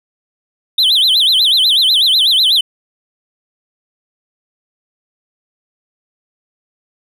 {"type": "tone with vibrato", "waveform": "triangle", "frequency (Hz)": 3520, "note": "A7", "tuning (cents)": 0, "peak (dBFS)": -7, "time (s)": [0.78, 2.61], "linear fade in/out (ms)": 5, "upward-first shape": "sine", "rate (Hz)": 8.1, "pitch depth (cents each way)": 270, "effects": []}